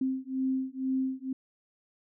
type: beating tone pair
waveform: sine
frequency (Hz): 261.6 / 263.7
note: C4 / C4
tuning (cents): 0 / +14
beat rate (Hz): 2.1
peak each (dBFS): -31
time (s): 0.01-1.33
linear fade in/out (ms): 5
effects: none